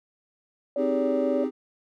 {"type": "chord", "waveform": "triangle", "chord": "Ab major seventh", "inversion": "first", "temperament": "equal", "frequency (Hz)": [261.6, 311.1, 392, 415.3], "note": ["C4", "Eb4", "G4", "Ab4"], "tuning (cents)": [0, 0, 0, 0], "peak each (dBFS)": [-25, -29, -29, -29], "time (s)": [0.76, 1.51], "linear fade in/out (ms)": 50}
{"type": "tone", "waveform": "sine", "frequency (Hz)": 571, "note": "D5", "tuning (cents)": -49, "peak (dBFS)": -25, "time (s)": [0.76, 1.44], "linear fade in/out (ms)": 2}
{"effects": []}